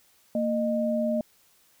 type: tone pair together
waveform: sine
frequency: 230 / 614 Hz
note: A#3 / D#5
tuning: -23 / -23 cents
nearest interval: octave + perfect fourth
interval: 1700 cents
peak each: -26 dBFS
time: 0.35-1.21 s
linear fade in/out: 2 ms
effects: white hiss -62 dBFS RMS until 1.8 s

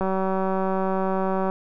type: click train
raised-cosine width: 1 ms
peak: -12 dBFS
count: 284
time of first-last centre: 0.01-1.499 s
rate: 190 Hz
effects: none

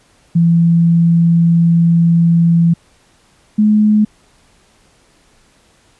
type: tone pair in turn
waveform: sine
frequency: 168.3 / 212 Hz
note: E3 / G#3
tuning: +36 / +36 cents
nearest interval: major third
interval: 400 cents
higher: second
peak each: -7 dBFS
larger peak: neither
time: 0.35-2.74 / 3.58-4.05 s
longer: first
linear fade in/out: 10 ms
effects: pink hiss -52 dBFS RMS until 5.99 s + resampled to 24000 Hz

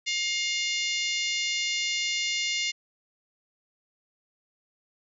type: harmonic tone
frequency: 709 Hz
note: F5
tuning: 26 cents sharp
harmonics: 3 / 4 / 5 / 6 / 7 / 8 / 9 / 10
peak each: -30 / -32 / -34 / -36 / -37 / -38 / -39 / -40 dBFS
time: 0.06-2.72 s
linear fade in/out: 20 ms
effects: none

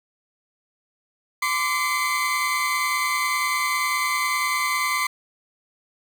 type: tone cluster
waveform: 40% pulse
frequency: 1032 / 1170 / 2054 / 2225 Hz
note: C6 / D6 / C7 / C#7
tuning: -24 / -7 / -33 / +6 cents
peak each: -27 / -25 / -24 / -32 dBFS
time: 1.42-5.07 s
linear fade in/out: 5 ms
effects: none

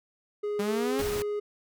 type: tone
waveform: triangle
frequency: 415.3 Hz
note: G#4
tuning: in tune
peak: -26 dBFS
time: 0.43-1.4 s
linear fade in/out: 10 ms
type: exponential sweep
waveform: sawtooth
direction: up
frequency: 198.6 to 277.2 Hz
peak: -25 dBFS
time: 0.59-1.02 s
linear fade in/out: 5 ms
type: noise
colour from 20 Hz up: pink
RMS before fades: -35 dBFS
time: 0.99-1.22 s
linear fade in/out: 0 ms
effects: none

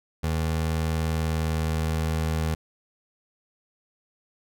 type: tone with pitch glide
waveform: 25% pulse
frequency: 80.1 to 79.55 Hz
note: E2 to D#2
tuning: -49 to +39 cents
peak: -20 dBFS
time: 0.23-2.55 s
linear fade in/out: 10 ms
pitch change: -12 cents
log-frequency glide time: 1.03-1.6 s
effects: none

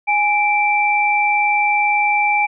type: tone pair together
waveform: sine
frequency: 830 / 2341 Hz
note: G#5 / D7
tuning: -1 / -6 cents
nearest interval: octave + tritone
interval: 1795 cents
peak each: -16 dBFS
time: 0.07-2.47 s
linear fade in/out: 20 ms
effects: none

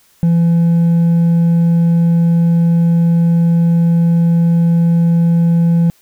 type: tone with hard clipping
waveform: sine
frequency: 168.6 Hz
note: E3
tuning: 39 cents sharp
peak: -9 dBFS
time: 0.23-5.9 s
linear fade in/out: 0 ms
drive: 2 dB
effects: white hiss -52 dBFS RMS until 6.01 s

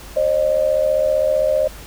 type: tone pair together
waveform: sine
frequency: 534.6 / 610 Hz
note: C5 / D#5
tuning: +37 / -34 cents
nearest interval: major second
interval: 229 cents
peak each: -18 / -16 dBFS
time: 0.16-1.68 s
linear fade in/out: 10 ms
effects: added 50 Hz sine -39 dBFS peak until 1.86 s + pink hiss -39 dBFS RMS until 1.86 s

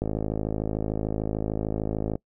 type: click train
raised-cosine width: 2 ms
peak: -14 dBFS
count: 115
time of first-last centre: 0.02-2.155 s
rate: 53.4 Hz
effects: noise-tail reverb RT60 0.1 s tail -24 dB re dry

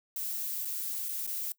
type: noise with dropouts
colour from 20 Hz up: violet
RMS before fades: -35 dBFS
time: 0.16-1.52 s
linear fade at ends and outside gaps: 1 ms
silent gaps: 0.649-0.654 / 1.086-1.09 / 1.266-1.275 s
effects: noise-tail reverb RT60 0.1 s tail -20 dB re dry

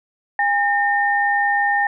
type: tone pair together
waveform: sine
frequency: 812 / 1821.3 Hz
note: G#5 / A#6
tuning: -39 / -41 cents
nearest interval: octave + major second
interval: 1398 cents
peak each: -18 dBFS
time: 0.39-1.87 s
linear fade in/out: 2 ms
effects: none

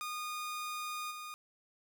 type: tone with level steps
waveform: sawtooth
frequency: 1226 Hz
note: D#6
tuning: 26 cents flat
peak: -34 / -39 dBFS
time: 0.01-1.34 s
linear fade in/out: 0 ms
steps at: 1.1 s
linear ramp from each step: 20 ms
effects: none

